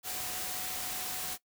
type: tone in noise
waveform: sine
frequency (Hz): 740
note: F#5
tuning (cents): 0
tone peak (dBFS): -47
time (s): 0.03-1.38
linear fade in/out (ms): 50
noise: white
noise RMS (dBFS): -37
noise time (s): 0.03-1.38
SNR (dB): -13
effects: noise-tail reverb RT60 0.1 s tail -19 dB re dry